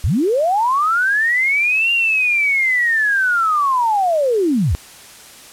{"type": "linear two-way sweep", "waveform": "sine", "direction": "up then down", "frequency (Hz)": [56.6, 2800, 56.6], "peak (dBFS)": -13, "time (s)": [0.04, 4.75], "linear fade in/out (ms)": 0, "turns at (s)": 1.92, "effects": ["white hiss -40 dBFS RMS until 5.52 s", "low-pass 11000 Hz 12 dB/octave"]}